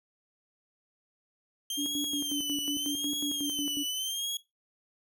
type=tone with vibrato; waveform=sawtooth; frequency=3136 Hz; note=G7; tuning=in tune; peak=-28 dBFS; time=1.7-4.37 s; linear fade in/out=2 ms; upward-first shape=sine; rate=0.84 Hz; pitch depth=100 cents each way
type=tone with tremolo; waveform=sine; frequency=289 Hz; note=D4; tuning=28 cents flat; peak=-30 dBFS; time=1.77-3.84 s; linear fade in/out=20 ms; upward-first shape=square; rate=5.5 Hz; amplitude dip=75%
effects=noise-tail reverb RT60 0.2 s tail -17 dB re dry